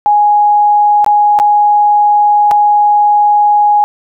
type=tone with dropouts; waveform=sine; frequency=830.6 Hz; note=G#5; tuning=in tune; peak=-5 dBFS; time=0.06-3.84 s; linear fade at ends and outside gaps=0 ms; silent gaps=1.045-1.063 / 1.389-1.399 / 2.511-2.515 s; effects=none